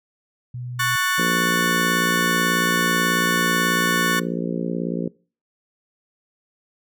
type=tone; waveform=sine; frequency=123.47 Hz; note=B2; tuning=in tune; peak=-28 dBFS; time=0.54-0.96 s; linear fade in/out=5 ms
type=chord; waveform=35% pulse; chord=F# minor; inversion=second; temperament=just; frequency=1110 / 1480 / 1776 Hz; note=C#6 / F#6 / A6; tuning=+2 / 0 / +16 cents; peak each=-22 dBFS; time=0.79-4.2 s; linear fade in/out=10 ms
type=harmonic tone; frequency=58.27 Hz; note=A#1; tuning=in tune; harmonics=3 / 4 / 5 / 6 / 7 / 8 / 9; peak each=-26 / -28 / -30 / -32 / -33 / -34 / -35 dBFS; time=1.18-5.08 s; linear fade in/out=5 ms
effects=noise-tail reverb RT60 0.4 s tail -24 dB re dry